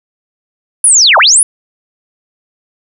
sine linear two-way sweep, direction down then up, 10580 to 554 to 10580 Hz, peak -3 dBFS, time 0.84-1.43 s, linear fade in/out 2 ms, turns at 1.18 s, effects none

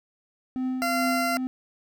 triangle tone with tremolo, 257.1 Hz, C4, 30 cents flat, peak -22 dBFS, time 0.56-1.47 s, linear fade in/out 0 ms, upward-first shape triangle, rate 2.4 Hz, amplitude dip 55%
20% pulse tone, 688 Hz, F5, 26 cents flat, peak -19 dBFS, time 0.82-1.37 s, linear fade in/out 0 ms
effects none

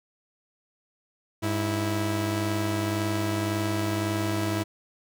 sawtooth tone pair together, 101.7 / 327 Hz, G#2 / E4, -36 / -14 cents, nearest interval octave + minor sixth, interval 2022 cents, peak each -24 dBFS, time 1.42-4.64 s, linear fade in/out 20 ms, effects none

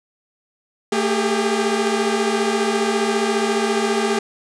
sawtooth tone cluster, 224.3 / 394.5 / 409.2 Hz, A3 / G4 / G#4, +34 / +11 / -26 cents, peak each -18 dBFS, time 0.92-4.19 s, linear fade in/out 5 ms, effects resampled to 22050 Hz + 7-bit

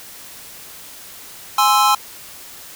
square chord, Ab augmented, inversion none, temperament equal, 830.6 / 1046.5 / 1318.5 Hz, Ab5 / C6 / E6, 0 / 0 / 0 cents, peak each -17 dBFS, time 1.58-1.95 s, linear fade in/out 5 ms, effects white hiss -38 dBFS RMS until 2.75 s

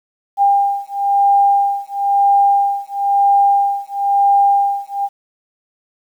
sine beating tone pair, 800 / 801 Hz, G5 / G5, +35 / +37 cents, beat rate 1 Hz, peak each -14 dBFS, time 0.37-5.09 s, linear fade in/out 50 ms, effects 8-bit

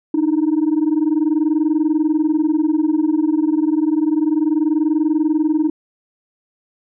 sine tone pair together, 299.7 / 320 Hz, D4 / D#4, +35 / +49 cents, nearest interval minor second, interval 114 cents, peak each -15 dBFS, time 0.14-5.7 s, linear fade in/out 5 ms, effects tanh soft clip ceiling -10 dBFS

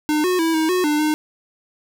square tone with pitch steps, 303 / 364.6 / 326.9 / 317.1 / 365.2 / 298.9 / 305.6 Hz, D#4 / F#4 / E4 / D#4 / F#4 / D4 / D#4, -46 / -25 / -14 / +33 / -23 / +31 / -31 cents, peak -17 dBFS, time 0.09-1.14 s, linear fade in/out 0 ms, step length 150 ms, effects none

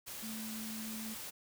sine tone in noise, 220 Hz, A3, in tune, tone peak -42 dBFS, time 0.22-1.15 s, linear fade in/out 20 ms, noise white, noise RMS -45 dBFS, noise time 0.06-1.31 s, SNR 0 dB, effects none

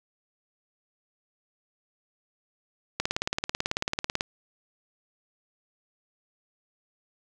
click train, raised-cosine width 0.2 ms, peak -9 dBFS, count 23, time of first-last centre 3-4.209 s, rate 18.2 Hz, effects none

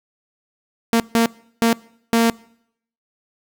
sawtooth tone bursts at uneven times, 230 Hz, A#3, 23 cents flat, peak -9 dBFS, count 4, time 0.93-1 / 1.15-1.26 / 1.62-1.73 / 2.13-2.3 s, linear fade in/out 0 ms, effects noise-tail reverb RT60 0.7 s tail -23 dB re dry

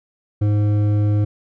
sine tone with hard clipping, 104.2 Hz, G#2, 6 cents sharp, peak -16 dBFS, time 0.41-1.25 s, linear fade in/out 10 ms, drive 9 dB, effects none

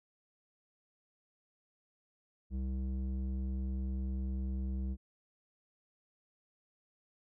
square tone with low-pass filter, 65 Hz, C2, 11 cents flat, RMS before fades -36 dBFS, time 2.5-4.97 s, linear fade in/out 50 ms, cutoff 230 Hz, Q 1.2, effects none

